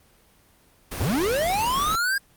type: noise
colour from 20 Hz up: pink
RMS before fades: -32 dBFS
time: 0.91-1.96 s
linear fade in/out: 10 ms
type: linear sweep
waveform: square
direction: up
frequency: 62.3 to 1638 Hz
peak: -22 dBFS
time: 1-2.18 s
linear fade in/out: 5 ms
effects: pink hiss -58 dBFS RMS until 2.36 s + Opus 24 kbps